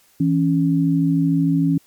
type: tone pair together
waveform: sine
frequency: 163.92 / 277.2 Hz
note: E3 / C#4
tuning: -9 / 0 cents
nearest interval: major sixth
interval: 909 cents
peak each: -17 dBFS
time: 0.2-1.78 s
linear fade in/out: 5 ms
effects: white hiss -56 dBFS RMS until 1.86 s + MP3 96 kbps